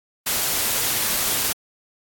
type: noise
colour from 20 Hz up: white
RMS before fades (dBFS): -22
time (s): 0.26-1.53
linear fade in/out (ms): 10
effects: AAC 64 kbps